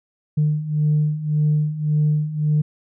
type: beating tone pair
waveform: sine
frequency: 149.9 / 151.7 Hz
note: D3 / D#3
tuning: +36 / -44 cents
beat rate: 1.8 Hz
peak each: -21 / -17 dBFS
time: 0.37-2.62 s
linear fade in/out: 10 ms
effects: tanh soft clip ceiling -11 dBFS